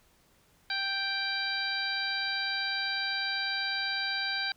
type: harmonic tone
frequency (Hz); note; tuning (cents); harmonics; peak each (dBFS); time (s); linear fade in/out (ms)
784; G5; 0; 1 / 2 / 3 / 4 / 5 / 6; -40 / -33 / -38 / -43 / -35 / -36; 0.7-4.52; 2
effects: pink hiss -65 dBFS RMS until 4.56 s